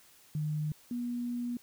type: tone pair in turn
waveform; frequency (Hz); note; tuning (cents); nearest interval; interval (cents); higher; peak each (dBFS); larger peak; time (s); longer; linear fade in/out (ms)
sine; 151.9 / 241.6; D#3 / B3; -41 / -38; minor sixth; 803; second; -30 / -32; first; 0.35-0.72 / 0.91-1.57; second; 2
effects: white hiss -60 dBFS RMS until 1.62 s